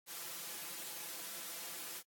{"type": "noise with comb filter", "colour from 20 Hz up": "white", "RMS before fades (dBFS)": -45, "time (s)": [0.06, 2.03], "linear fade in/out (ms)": 50, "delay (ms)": 5.9, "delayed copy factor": 1, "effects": ["high-pass 200 Hz 12 dB/octave", "AAC 64 kbps"]}